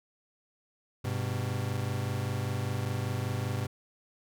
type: tone pair together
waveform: 40% pulse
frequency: 100.99 / 126.1 Hz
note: G#2 / B2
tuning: -48 / +36 cents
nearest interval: major third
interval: 384 cents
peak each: -32 / -32 dBFS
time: 1.04-3.67 s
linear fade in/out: 10 ms
effects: none